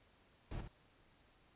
brown noise with echo, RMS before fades -43 dBFS, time 0.51-0.61 s, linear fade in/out 5 ms, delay 69 ms, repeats 1, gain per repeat -7 dB, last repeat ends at 0.679 s, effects pink hiss -69 dBFS RMS until 1.55 s + resampled to 8000 Hz

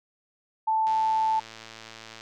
sine tone, 880 Hz, A5, in tune, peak -21 dBFS, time 0.67-1.4 s, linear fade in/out 10 ms
click train, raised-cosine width 0.2 ms, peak -25 dBFS, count 151, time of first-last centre 0.87-2.209 s, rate 112 Hz
effects none

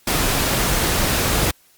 pink noise, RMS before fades -19 dBFS, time 0.07-1.51 s, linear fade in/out 5 ms, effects white hiss -55 dBFS RMS until 1.77 s + Opus 48 kbps

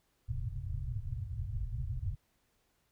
white low-pass noise, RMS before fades -37 dBFS, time 0.28-2.16 s, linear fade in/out 20 ms, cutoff 130 Hz, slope 96 dB/octave, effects pink hiss -75 dBFS RMS until 2.91 s

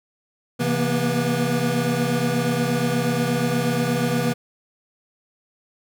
square tone cluster, 133.1 / 166.4 / 234.6 / 243 / 485.9 Hz, C3 / E3 / A#3 / B3 / B4, +30 / +17 / +11 / -28 / -28 cents, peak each -27 dBFS, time 0.59-4.34 s, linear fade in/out 20 ms, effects none

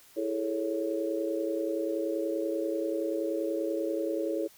sine chord, A major seventh, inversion second, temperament equal with one note detuned, 329.6 / 409.6 / 440 / 554.4 Hz, E4 / G#4 / A4 / C#5, 0 / -24 / 0 / 0 cents, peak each -32 / -36 / -35 / -33 dBFS, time 0.16-4.48 s, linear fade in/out 20 ms, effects white hiss -57 dBFS RMS until 4.57 s

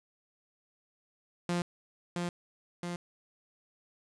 sawtooth tone with echo, 174.61 Hz, F3, in tune, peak -25 dBFS, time 1.49-1.62 s, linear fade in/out 2 ms, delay 670 ms, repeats 2, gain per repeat -3 dB, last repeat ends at 2.96 s, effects resampled to 22050 Hz + 9-bit

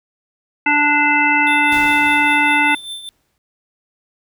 harmonic tone, 293.7 Hz, D4, in tune, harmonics 1 / 3 / 5 / 7 / 9, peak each -21 / -17 / -19 / -16 / -18 dBFS, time 0.66-2.75 s, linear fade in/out 5 ms
square tone with tremolo, 3552 Hz, A7, 16 cents sharp, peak -25 dBFS, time 1.47-3.09 s, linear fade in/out 0 ms, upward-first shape triangle, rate 5 Hz, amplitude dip 70%
pink noise with exponential decay, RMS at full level -29 dBFS, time 1.72-3.38 s, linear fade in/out 1 ms, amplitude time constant 360 ms
effects none

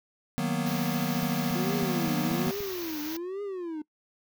square chord, B major seventh, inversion first, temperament equal, 155.56 / 185 / 233.1 / 246.9 Hz, D#3 / F#3 / A#3 / B3, 0 / 0 / 0 / 0 cents, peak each -33 dBFS, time 0.38-2.51 s, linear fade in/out 0 ms
white band-stop noise, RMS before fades -39 dBFS, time 0.66-3.17 s, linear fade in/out 5 ms, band 6600 to 12000 Hz, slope 96 dB/octave
clicks, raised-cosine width 5 ms, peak -31 dBFS, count 7, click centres 1.23 / 1.51 / 1.83 / 2.08 / 2.312 / 2.47 / 2.605 s
triangle tone with vibrato, 348.2 Hz, F4, 5 cents flat, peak -30 dBFS, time 1.55-3.82 s, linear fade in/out 5 ms, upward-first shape triangle, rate 1.2 Hz, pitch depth 300 cents each way
effects noise-tail reverb RT60 0.1 s tail -23 dB re dry

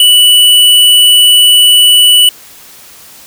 sine tone with hard clipping, 2960 Hz, F#7, in tune, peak -3 dBFS, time 0-2.29 s, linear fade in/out 2 ms, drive 18 dB, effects white hiss -35 dBFS RMS until 3.26 s

